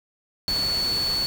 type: tone in noise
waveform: sine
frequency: 4435 Hz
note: C#8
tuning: in tune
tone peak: -22 dBFS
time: 0.48-1.26 s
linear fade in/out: 0 ms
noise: pink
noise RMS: -33 dBFS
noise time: 0.48-1.26 s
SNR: +8 dB
effects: none